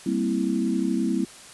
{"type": "chord", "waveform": "sine", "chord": "C dominant seventh", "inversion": "second", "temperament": "equal with one note detuned", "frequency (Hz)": [196, 230.1, 261.6, 329.6], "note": ["G3", "Bb3", "C4", "E4"], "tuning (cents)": [0, -22, 0, 0], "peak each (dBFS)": -27, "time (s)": [0.06, 1.25], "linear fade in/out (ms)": 5, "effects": ["white hiss -45 dBFS RMS until 1.53 s", "resampled to 24000 Hz"]}